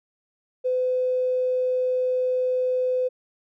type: tone with tanh clipping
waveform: triangle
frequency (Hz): 507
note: B4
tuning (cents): +45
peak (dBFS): -20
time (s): 0.64-3.09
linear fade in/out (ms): 20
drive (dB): 3
effects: none